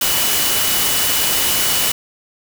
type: tone in noise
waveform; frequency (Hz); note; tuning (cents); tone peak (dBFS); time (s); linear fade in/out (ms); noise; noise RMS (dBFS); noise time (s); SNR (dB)
sine; 2954; F#7; -3; -24; 0.01-1.92; 5; white; -17; 0.01-1.92; -10
effects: none